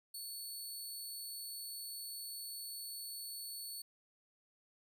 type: tone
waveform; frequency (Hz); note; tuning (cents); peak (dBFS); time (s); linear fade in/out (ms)
15% pulse; 4435; C#8; 0; -37; 0.14-3.82; 5
effects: none